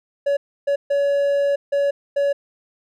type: tone bursts at uneven times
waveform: triangle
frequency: 565 Hz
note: C#5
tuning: 33 cents sharp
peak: -14 dBFS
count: 5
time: 0.26-0.37 / 0.67-0.76 / 0.9-1.56 / 1.72-1.91 / 2.16-2.33 s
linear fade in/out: 10 ms
effects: none